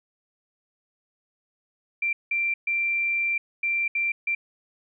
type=tone bursts at uneven times; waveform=sine; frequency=2359 Hz; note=D7; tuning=7 cents sharp; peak=-22 dBFS; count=6; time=2.02-2.13 / 2.31-2.54 / 2.67-3.38 / 3.63-3.88 / 3.95-4.12 / 4.27-4.35 s; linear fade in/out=5 ms; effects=none